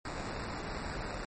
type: noise with sample-and-hold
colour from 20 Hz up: pink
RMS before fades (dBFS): -39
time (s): 0.05-1.25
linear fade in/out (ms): 2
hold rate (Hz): 3150
effects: MP3 32 kbps